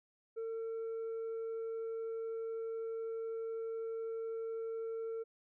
triangle tone with tanh clipping, 452 Hz, A4, 47 cents sharp, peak -38 dBFS, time 0.36-5.24 s, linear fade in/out 20 ms, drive 7 dB, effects none

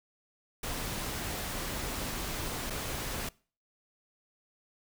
pink noise with dropouts, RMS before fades -36 dBFS, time 0.63-3.29 s, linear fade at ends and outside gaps 5 ms, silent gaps 2.7-2.704 s, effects noise-tail reverb RT60 0.4 s tail -23 dB re dry

